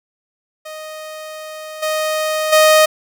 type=tone with level steps; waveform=sawtooth; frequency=622 Hz; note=D#5; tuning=1 cent flat; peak=-25 / -13 / -4 dBFS; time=0.65-2.86 s; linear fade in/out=10 ms; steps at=1.82 / 2.52 s; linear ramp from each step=10 ms; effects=none